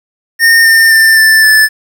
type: tone with pitch steps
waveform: square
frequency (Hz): 1830 / 1809 / 1788.2 / 1767.7 / 1747.4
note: A#6 / A6 / A6 / A6 / A6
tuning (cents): -32 / +48 / +28 / +8 / -12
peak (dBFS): -4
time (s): 0.39-1.69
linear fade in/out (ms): 50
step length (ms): 260
effects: 7-bit